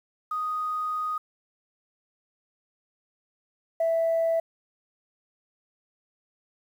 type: tone pair in turn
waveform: sine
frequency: 1244.5 / 659.3 Hz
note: D#6 / E5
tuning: 0 / 0 cents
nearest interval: major seventh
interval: 1100 cents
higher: first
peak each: -26 / -20 dBFS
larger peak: second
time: 0.31-1.18 / 3.8-4.4 s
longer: first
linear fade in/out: 5 ms
effects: tanh soft clip ceiling -18 dBFS + 9-bit